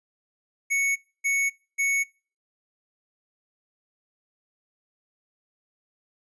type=tone bursts; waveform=square; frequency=2217 Hz; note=C#7; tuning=in tune; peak=-22 dBFS; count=3; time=0.7-2.04 s; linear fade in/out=20 ms; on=260 ms; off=280 ms; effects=noise-tail reverb RT60 0.4 s tail -26 dB re dry + resampled to 24000 Hz